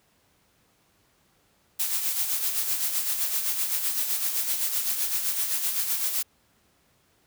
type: noise with tremolo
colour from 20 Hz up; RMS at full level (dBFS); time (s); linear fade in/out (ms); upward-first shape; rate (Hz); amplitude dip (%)
blue; -25; 1.79-6.23; 10; sine; 7.8; 50
effects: pink hiss -65 dBFS RMS until 7.26 s + high-pass 60 Hz 12 dB/octave